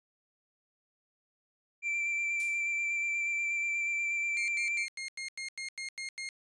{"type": "tone with vibrato", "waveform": "triangle", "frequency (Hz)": 2349, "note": "D7", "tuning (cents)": 0, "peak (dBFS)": -28, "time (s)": [1.82, 4.87], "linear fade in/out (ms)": 50, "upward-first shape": "square", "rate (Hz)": 8.3, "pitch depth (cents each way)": 12}
{"type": "noise with exponential decay", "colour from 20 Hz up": "violet", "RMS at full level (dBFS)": -37, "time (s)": [2.4, 2.74], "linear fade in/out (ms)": 0, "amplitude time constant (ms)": 73}
{"type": "tone bursts", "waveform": "sawtooth", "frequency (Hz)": 2134, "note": "C7", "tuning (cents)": 34, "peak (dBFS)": -33, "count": 10, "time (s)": [4.37, 6.289], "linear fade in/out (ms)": 0, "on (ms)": 110, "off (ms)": 91}
{"effects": ["resampled to 22050 Hz"]}